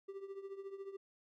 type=tone with tremolo; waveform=triangle; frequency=392 Hz; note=G4; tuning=in tune; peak=-39 dBFS; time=0.08-0.97 s; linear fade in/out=10 ms; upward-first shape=triangle; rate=14 Hz; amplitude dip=80%; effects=none